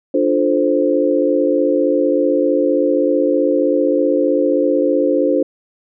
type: chord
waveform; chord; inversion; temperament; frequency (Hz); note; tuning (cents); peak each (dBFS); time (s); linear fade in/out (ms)
sine; D minor seventh; none; equal; 293.7 / 349.2 / 440 / 523.3; D4 / F4 / A4 / C5; 0 / 0 / 0 / 0; -17 / -19 / -20 / -16; 0.14-5.43; 5
effects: none